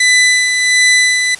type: tone with tremolo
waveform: sawtooth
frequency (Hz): 1998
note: B6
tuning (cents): +20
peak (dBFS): -3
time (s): 0-1.35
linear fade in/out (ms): 5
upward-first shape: sine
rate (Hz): 1.4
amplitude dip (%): 45
effects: white hiss -34 dBFS RMS until 1.39 s + resampled to 24000 Hz